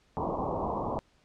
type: low-pass noise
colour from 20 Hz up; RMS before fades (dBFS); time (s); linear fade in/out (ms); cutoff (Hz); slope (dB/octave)
white; -32; 0.17-0.99; 0; 1100; 96
effects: pink hiss -66 dBFS RMS until 1.24 s + low-pass 6000 Hz 12 dB/octave